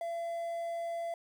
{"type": "tone", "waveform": "triangle", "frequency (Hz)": 677, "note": "E5", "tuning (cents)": 46, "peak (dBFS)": -32, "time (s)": [0.01, 1.14], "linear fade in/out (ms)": 2, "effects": ["10-bit"]}